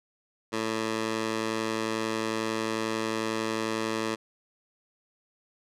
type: tone with high-pass filter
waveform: 15% pulse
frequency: 111.1 Hz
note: A2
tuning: 17 cents sharp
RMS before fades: -30 dBFS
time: 0.52-4.16 s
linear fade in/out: 20 ms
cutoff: 300 Hz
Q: 0.6
effects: low-pass 8000 Hz 12 dB/octave